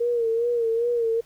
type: tone with vibrato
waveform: sine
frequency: 466.2 Hz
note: A#4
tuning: in tune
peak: -20 dBFS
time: 0-1.21 s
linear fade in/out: 10 ms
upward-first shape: sine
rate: 2.5 Hz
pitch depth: 58 cents each way
effects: pink hiss -57 dBFS RMS until 1.25 s